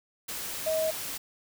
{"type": "tone in noise", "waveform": "sine", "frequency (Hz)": 635, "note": "D#5", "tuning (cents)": 35, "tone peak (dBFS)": -25, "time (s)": [0.66, 0.91], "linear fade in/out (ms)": 10, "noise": "white", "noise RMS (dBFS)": -36, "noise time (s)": [0.28, 1.18], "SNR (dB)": 8, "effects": []}